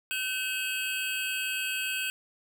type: tone cluster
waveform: square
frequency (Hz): 1527 / 2574 / 2836 / 3203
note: G6 / E7 / F7 / G7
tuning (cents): -46 / -42 / +26 / +37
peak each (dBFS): -36 / -33 / -38 / -39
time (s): 0.11-2.1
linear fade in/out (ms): 0
effects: none